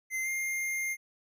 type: tone with pitch glide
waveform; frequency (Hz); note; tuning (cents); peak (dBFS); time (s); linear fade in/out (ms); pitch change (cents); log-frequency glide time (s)
square; 2072 to 2114; C7 to C7; -17 to +17; -31; 0.1-0.97; 50; +34; 0.22-0.28
effects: none